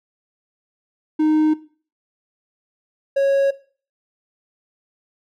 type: tone pair in turn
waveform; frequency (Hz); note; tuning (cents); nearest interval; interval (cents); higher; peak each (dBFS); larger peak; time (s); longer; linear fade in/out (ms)
triangle; 309.3 / 551.1; D#4 / C#5; -10 / -10; minor seventh; 1000; second; -12; neither; 1.19-1.54 / 3.16-3.51; neither; 10
effects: noise-tail reverb RT60 0.4 s tail -17 dB re dry